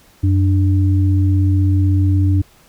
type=tone pair together; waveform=sine; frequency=92.73 / 294.4 Hz; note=F#2 / D4; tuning=+4 / +4 cents; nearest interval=octave + minor sixth; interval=2000 cents; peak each=-11 / -20 dBFS; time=0.23-2.42 s; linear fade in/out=10 ms; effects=pink hiss -50 dBFS RMS until 2.68 s